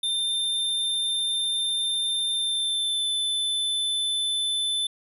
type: tone with pitch glide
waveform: square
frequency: 3592 to 3520 Hz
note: A7 to A7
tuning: +35 to 0 cents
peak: -24 dBFS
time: 0.03-4.87 s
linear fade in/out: 5 ms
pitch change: -35 cents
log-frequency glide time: 2.35-3.09 s
effects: resampled to 32000 Hz

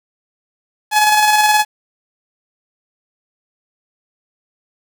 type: tone with tremolo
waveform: sawtooth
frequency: 848 Hz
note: G#5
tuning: 36 cents sharp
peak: -5 dBFS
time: 0.91-1.65 s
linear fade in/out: 50 ms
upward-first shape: square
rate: 19 Hz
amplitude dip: 30%
effects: 7-bit

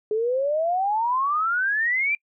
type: exponential sweep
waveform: sine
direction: up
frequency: 420 to 2395 Hz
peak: -20 dBFS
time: 0.11-2.15 s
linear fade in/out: 2 ms
effects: noise-tail reverb RT60 0.1 s tail -26 dB re dry

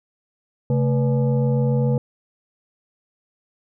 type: tone with frequency modulation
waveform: sine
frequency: 134.3 Hz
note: C3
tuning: 46 cents sharp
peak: -16 dBFS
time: 0.7-1.98 s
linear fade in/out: 2 ms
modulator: 356 Hz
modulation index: 0.88
effects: none

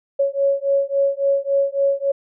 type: beating tone pair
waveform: sine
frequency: 553 / 556.6 Hz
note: C#5 / C#5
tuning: -4 / +7 cents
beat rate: 3.6 Hz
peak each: -19 dBFS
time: 0.19-2.12 s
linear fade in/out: 10 ms
effects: none

